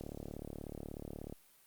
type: click train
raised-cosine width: 2 ms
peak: -30 dBFS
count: 49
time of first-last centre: 0.01-1.325 s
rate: 36.5 Hz
effects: white hiss -65 dBFS RMS until 1.66 s + Opus 48 kbps